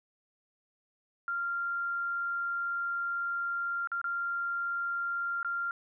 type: tone with dropouts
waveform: sine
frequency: 1389 Hz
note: F6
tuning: 10 cents flat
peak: -30 dBFS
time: 1.28-5.71 s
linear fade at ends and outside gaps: 1 ms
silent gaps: 3.873-3.917 / 4.015-4.042 / 5.43-5.447 s
effects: none